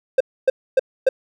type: tone bursts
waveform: triangle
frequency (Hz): 524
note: C5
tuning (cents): +2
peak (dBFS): -8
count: 4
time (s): 0.18-1.09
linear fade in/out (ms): 5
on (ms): 25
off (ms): 270
effects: none